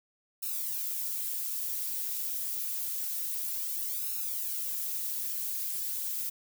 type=noise with flanger; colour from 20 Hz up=violet; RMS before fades=-34 dBFS; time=0.42-6.3 s; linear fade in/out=10 ms; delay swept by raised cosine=0.75 to 5.95 ms; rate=0.27 Hz; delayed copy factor=+0.85; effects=none